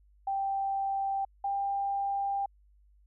sine tone pair in turn, 784 / 794.5 Hz, G5 / G5, 0 / +23 cents, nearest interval unison, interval 23 cents, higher second, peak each -28 dBFS, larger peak neither, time 0.27-1.25 / 1.44-2.46 s, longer second, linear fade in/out 5 ms, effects added 50 Hz sine -59 dBFS peak until 3.06 s

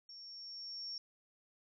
sine tone with level ramp, 5490 Hz, F8, 31 cents flat, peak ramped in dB -50 to -40 dBFS, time 0.09-0.98 s, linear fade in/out 2 ms, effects none

